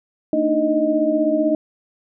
sine tone cluster, 226.2 / 297.6 / 313.4 / 623 Hz, A3 / D4 / D#4 / D#5, +48 / +23 / +13 / +2 cents, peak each -27 / -20 / -21 / -19 dBFS, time 0.33-1.55 s, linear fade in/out 2 ms, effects none

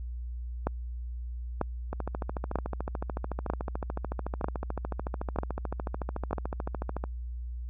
two click trains, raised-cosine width 1 ms, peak -13 / -19 dBFS, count 7 / 71, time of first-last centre 0.67-6.33 / 1.93-7.039 s, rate 1.06 / 13.7 Hz, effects added 60 Hz sine -34 dBFS peak until 7.69 s

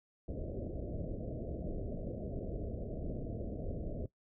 pink low-pass noise, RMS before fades -40 dBFS, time 0.28-4.06 s, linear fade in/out 2 ms, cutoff 660 Hz, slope 96 dB/octave, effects noise-tail reverb RT60 0.1 s tail -17 dB re dry

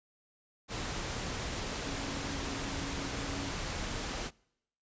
sine tone in noise, 277.2 Hz, C#4, in tune, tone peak -42 dBFS, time 1.83-3.53 s, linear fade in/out 50 ms, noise pink, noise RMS -37 dBFS, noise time 0.68-4.31 s, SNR -8 dB, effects noise-tail reverb RT60 0.8 s tail -26 dB re dry + resampled to 16000 Hz

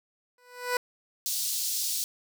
15% pulse tone with exponential growth, 493.9 Hz, B4, in tune, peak -16 dBFS, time 0.38-0.77 s, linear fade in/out 2 ms, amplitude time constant 83 ms
pink high-pass noise, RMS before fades -30 dBFS, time 1.26-2.04 s, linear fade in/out 0 ms, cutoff 4300 Hz, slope 24 dB/octave
effects none

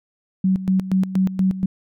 sine tone with tremolo, 188.6 Hz, F#3, 33 cents sharp, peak -14 dBFS, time 0.44-1.66 s, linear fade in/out 5 ms, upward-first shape square, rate 4.2 Hz, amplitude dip 75%, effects none

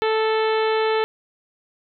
harmonic tone with a mistuned harmonic, 439.3 Hz, A4, 3 cents flat, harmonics 1 / 2 / 3 / 4 / 5 / 6 / 7 / 8 / 9, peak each -19 / -25 / -29 / -31 / -33 / -35 / -36 / -37 / -38 dBFS, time 0.02-1.04 s, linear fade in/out 0 ms, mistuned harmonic 9, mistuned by +28 cents, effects none

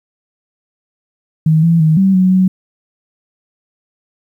sine tone with pitch steps, 157.8 / 166.9 / 157.3 / 192.4 / 185.4 / 186.6 Hz, D#3 / E3 / D#3 / G3 / F#3 / F#3, +25 / +22 / +19 / -32 / +4 / +15 cents, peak -7 dBFS, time 1.46-2.48 s, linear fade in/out 5 ms, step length 170 ms, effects 8-bit

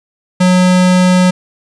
square tone, 182.4 Hz, F#3, 24 cents flat, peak -7 dBFS, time 0.4-1.31 s, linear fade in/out 10 ms, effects resampled to 22050 Hz + 7-bit

